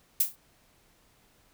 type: noise with exponential decay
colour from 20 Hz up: violet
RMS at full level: -19 dBFS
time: 0.2-0.36 s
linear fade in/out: 5 ms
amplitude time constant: 33 ms
effects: pink hiss -64 dBFS RMS until 1.53 s